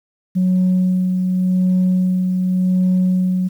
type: tone with tremolo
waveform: sine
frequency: 183.9 Hz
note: F#3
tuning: 10 cents flat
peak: -10 dBFS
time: 0.35-3.49 s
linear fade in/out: 20 ms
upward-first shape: sine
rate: 0.88 Hz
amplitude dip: 40%
effects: tanh soft clip ceiling -10 dBFS + 8-bit